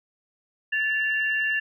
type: tone pair together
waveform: sine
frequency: 1743 / 2767 Hz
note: A6 / F7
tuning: -17 / -17 cents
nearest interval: minor sixth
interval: 800 cents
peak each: -23 / -28 dBFS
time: 0.72-1.6 s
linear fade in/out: 10 ms
effects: none